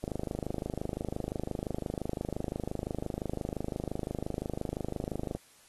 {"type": "click train", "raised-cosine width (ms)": 2, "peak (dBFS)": -20, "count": 138, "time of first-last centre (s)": [0.04, 5.35], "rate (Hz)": 25.8, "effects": ["white hiss -60 dBFS RMS until 5.68 s", "AAC 32 kbps"]}